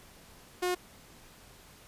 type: tone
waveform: sawtooth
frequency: 360 Hz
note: F#4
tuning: 47 cents flat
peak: -24 dBFS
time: 0.62-0.75 s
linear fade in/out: 10 ms
effects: pink hiss -55 dBFS RMS until 1.87 s + resampled to 32000 Hz

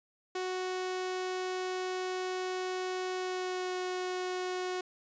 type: tone with pitch glide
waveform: sawtooth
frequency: 369.4 to 366.2 Hz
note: F#4 to F#4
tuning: -3 to -18 cents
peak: -29 dBFS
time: 0.35-4.81 s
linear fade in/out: 5 ms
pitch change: -15 cents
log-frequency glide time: 3.15-3.76 s
effects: resampled to 16000 Hz

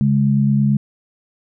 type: tone pair together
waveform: sine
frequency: 138.62 / 207.7 Hz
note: C#3 / G#3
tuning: 0 / 0 cents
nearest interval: perfect fifth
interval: 700 cents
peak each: -15 dBFS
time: 0.01-0.77 s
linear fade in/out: 0 ms
effects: none

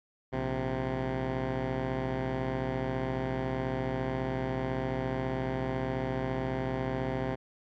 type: tone pair together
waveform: 10% pulse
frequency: 58.24 / 130.81 Hz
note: A#1 / C3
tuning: -1 / 0 cents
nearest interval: octave + major second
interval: 1401 cents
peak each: -28 / -22 dBFS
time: 0.32-7.36 s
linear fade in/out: 20 ms
effects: low-pass 2000 Hz 12 dB/octave + MP3 96 kbps

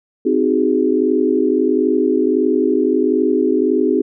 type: chord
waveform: sine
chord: Ab dominant seventh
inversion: first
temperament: just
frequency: 259.6 / 311.5 / 373.8 / 415.3 Hz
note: C4 / Eb4 / Gb4 / Ab4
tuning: -13 / +2 / +18 / 0 cents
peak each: -18 dBFS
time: 0.25-4.02 s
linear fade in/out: 10 ms
effects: none

